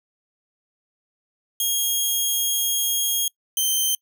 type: tone pair in turn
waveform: 10% pulse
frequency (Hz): 3262 / 3112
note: G#7 / G7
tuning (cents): -32 / -13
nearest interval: minor second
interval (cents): 81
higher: first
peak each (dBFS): -12 / -11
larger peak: second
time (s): 1.6-3.28 / 3.57-3.95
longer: first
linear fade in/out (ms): 2
effects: noise-tail reverb RT60 0.1 s tail -26 dB re dry